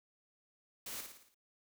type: noise with echo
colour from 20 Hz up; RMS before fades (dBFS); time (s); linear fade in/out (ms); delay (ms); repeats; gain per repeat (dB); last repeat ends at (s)
white; -44; 0.86-1.01; 5; 56; 6; -5; 1.346
effects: none